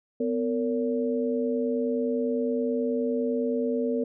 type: tone cluster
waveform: sine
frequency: 250.7 / 459.4 / 569 Hz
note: B3 / A#4 / C#5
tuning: +26 / -25 / +45 cents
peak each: -27 / -27 / -33 dBFS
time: 0.2-4.04 s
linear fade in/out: 5 ms
effects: none